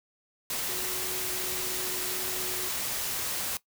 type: tone in noise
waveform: sine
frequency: 368.5 Hz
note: F#4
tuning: 7 cents flat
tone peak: -40 dBFS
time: 0.69-2.69 s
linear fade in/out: 2 ms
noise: white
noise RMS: -32 dBFS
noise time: 0.5-3.57 s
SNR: -11 dB
effects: noise-tail reverb RT60 0.1 s tail -18 dB re dry